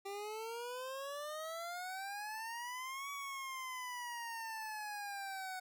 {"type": "exponential two-way sweep", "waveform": "25% pulse", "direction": "up then down", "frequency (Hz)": [392, 1136, 740], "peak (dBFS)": -38, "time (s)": [0.05, 5.6], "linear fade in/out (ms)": 10, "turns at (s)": 3.11, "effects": []}